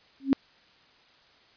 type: tone with exponential growth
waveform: sine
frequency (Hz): 271.5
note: C#4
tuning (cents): -36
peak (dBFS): -14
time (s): 0.2-0.33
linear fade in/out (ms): 0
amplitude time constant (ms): 28
effects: white hiss -59 dBFS RMS until 1.56 s + resampled to 11025 Hz